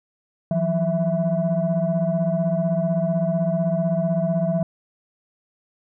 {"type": "tone cluster", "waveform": "sine", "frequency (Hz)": [164.5, 180.3, 659], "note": ["E3", "F#3", "E5"], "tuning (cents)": [-3, -45, -1], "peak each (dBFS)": -22, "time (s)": [0.51, 4.63], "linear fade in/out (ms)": 2, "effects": ["tanh soft clip ceiling -13 dBFS"]}